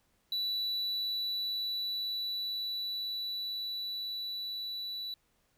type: tone with level ramp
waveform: triangle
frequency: 3951 Hz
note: B7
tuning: in tune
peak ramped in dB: -29 to -35 dBFS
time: 0.32-5.14 s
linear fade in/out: 2 ms
effects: pink hiss -73 dBFS RMS until 5.57 s